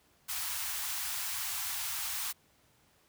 white band-stop noise, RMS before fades -36 dBFS, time 0.28-2.33 s, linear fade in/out 20 ms, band 100 to 750 Hz, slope 48 dB/octave, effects pink hiss -67 dBFS RMS until 3.08 s + high-pass 60 Hz 12 dB/octave

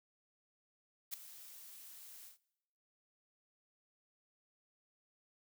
blue noise with ADSR envelope, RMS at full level -38 dBFS, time 1.11-2.38 s, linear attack 28 ms, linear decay 4 ms, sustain -16 dB, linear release 120 ms, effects noise-tail reverb RT60 0.9 s tail -22 dB re dry

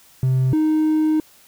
triangle tone pair in turn, 130.1 / 310.9 Hz, C3 / D#4, -9 / -1 cents, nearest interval octave + minor third, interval 1508 cents, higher second, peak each -12 dBFS, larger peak neither, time 0.23-0.53 / 0.53-1.2 s, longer second, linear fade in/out 2 ms, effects tanh soft clip ceiling -9 dBFS + white hiss -51 dBFS RMS until 1.47 s

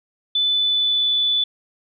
sine tone with pitch glide, 3500 to 3478 Hz, A7 to A7, -10 to -21 cents, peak -16 dBFS, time 0.35-1.44 s, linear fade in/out 5 ms, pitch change -11 cents, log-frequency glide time 0.48-1.14 s, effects none

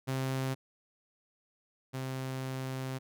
sawtooth tone pair in turn, 132.2 / 131.36 Hz, C3 / C3, +18 / +7 cents, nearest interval unison, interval 11 cents, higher first, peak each -27 / -31 dBFS, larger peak first, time 0.07-0.55 / 1.93-2.99 s, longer second, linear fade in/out 20 ms, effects none

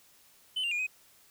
sine tone with pitch steps, 3031 / 2786 / 2428 / 2516 Hz, F#7 / F7 / D#7 / D#7, +41 / -5 / -43 / +19 cents, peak -26 dBFS, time 0.56-0.868 s, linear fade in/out 10 ms, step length 77 ms, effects tanh soft clip ceiling -28 dBFS + white hiss -61 dBFS RMS until 1.3 s

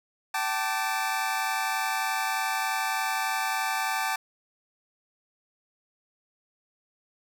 25% pulse chord, G suspended second, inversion none, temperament equal with one note detuned, 768.7 / 880 / 1174.7 Hz, G5 / A5 / D6, -34 / 0 / 0 cents, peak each -27 / -26 / -29 dBFS, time 0.34-4.16 s, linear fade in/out 5 ms, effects none

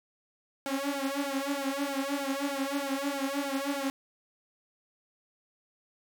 sawtooth tone with flanger, 277.2 Hz, C#4, in tune, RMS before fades -32 dBFS, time 0.66-3.9 s, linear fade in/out 0 ms, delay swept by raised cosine 1.3 to 5.4 ms, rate 3.2 Hz, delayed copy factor +0.95, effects none

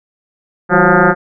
sine tone with frequency modulation, 523.3 Hz, C5, in tune, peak -6 dBFS, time 0.69-1.15 s, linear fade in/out 50 ms, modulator 179 Hz, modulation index 6.2, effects none

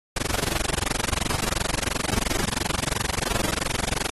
pink noise with amplitude modulation, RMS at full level -22 dBFS, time 0.16-4.1 s, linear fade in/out 5 ms, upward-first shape sine, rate 22.9 Hz, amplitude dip 100%, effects AAC 32 kbps

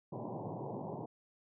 pink band-pass noise, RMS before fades -42 dBFS, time 0.12-1.06 s, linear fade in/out 10 ms, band 110 to 1000 Hz, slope 96 dB/octave, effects none

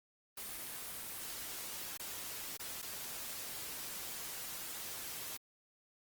white noise with dropouts, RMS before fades -44 dBFS, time 0.37-5.37 s, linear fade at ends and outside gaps 5 ms, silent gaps 1.974-1.995 / 2.571-2.595 / 2.818-2.825 s, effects Opus 24 kbps

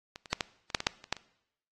clicks, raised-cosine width 0.2 ms, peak -24 / -27 / -9 / -11 / -27 / -8 / -16 / -7 / -29 / -12 / -28 dBFS, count 11, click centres 0.159 / 0.258 / 0.33 / 0.408 / 0.702 / 0.748 / 0.804 / 0.869 / 1.041 / 1.126 / 1.167 s, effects noise-tail reverb RT60 0.8 s tail -21 dB re dry + AAC 32 kbps

